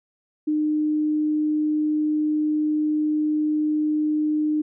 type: tone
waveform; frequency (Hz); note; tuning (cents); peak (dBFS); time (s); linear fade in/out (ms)
sine; 304.3; D#4; -38; -19; 0.47-4.62; 10
effects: none